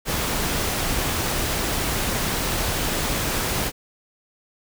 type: noise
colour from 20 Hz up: pink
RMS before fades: -24 dBFS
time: 0.05-3.72 s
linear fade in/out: 50 ms
effects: none